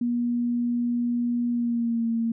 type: tone with pitch glide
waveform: sine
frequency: 240 to 229.3 Hz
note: B3 to A#3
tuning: -49 to -28 cents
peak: -22 dBFS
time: 0.01-2.32 s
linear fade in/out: 5 ms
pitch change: -79 cents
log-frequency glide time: 1.5-2.07 s
effects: none